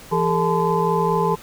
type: tone cluster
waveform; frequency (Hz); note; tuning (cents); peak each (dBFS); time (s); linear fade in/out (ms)
sine; 168.9 / 406.7 / 451.3 / 864 / 1023; E3 / G#4 / A4 / A5 / C6; +42 / -36 / +44 / -32 / -39; -23; 0.11-1.36; 20
effects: pink hiss -42 dBFS RMS until 1.42 s